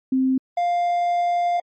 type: tone pair in turn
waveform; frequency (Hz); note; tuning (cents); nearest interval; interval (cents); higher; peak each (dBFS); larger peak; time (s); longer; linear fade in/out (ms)
sine / triangle; 261.6 / 700; C4 / F5; 0 / +4; octave + perfect fourth; 1704; second; -16; neither; 0.12-0.38 / 0.57-1.6; second; 5
effects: MP3 32 kbps